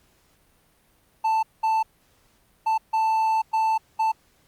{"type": "tone bursts at uneven times", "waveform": "triangle", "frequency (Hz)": 884, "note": "A5", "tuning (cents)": 8, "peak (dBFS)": -17, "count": 6, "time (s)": [[1.24, 1.43], [1.63, 1.83], [2.66, 2.78], [2.93, 3.42], [3.53, 3.78], [3.99, 4.12]], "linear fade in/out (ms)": 10, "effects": ["pink hiss -62 dBFS RMS until 4.47 s", "Opus 48 kbps"]}